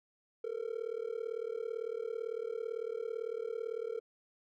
triangle tone with amplitude modulation, 455.2 Hz, A#4, 41 cents flat, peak -29 dBFS, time 0.44-4 s, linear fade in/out 5 ms, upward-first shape sine, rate 37.9 Hz, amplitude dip 100%, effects tanh soft clip ceiling -27 dBFS

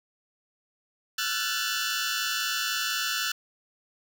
15% pulse tone cluster, 1344 / 1448 / 1508 / 1742 Hz, E6 / F#6 / F#6 / A6, +33 / -38 / +32 / -18 cents, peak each -26 dBFS, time 1.18-3.32 s, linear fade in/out 5 ms, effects none

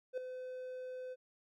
triangle tone with ADSR envelope, 509 Hz, C5, 48 cents flat, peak -31 dBFS, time 0.13-1.16 s, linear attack 46 ms, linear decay 3 ms, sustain -9 dB, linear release 37 ms, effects none

